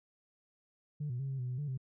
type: tone with pitch steps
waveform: sine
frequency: 148.1 / 122.7 / 136.3 / 134.4 / 124.9 / 125.7 / 146.4 / 130.6 Hz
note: D3 / B2 / C#3 / C3 / B2 / B2 / D3 / C3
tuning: +15 / -11 / -29 / +47 / +20 / +31 / -5 / -3 cents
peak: -33 dBFS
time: 1-1.776 s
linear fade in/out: 10 ms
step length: 97 ms
effects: tanh soft clip ceiling -31 dBFS